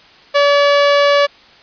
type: tone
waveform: sawtooth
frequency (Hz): 572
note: D5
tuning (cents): -46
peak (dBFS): -5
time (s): 0.34-1.27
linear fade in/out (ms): 20
effects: white hiss -44 dBFS RMS until 1.62 s + resampled to 11025 Hz